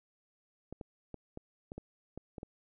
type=clicks; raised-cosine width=2 ms; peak=-29 dBFS; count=9; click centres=0.726 / 0.812 / 1.143 / 1.374 / 1.719 / 1.78 / 2.176 / 2.382 / 2.431 s; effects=none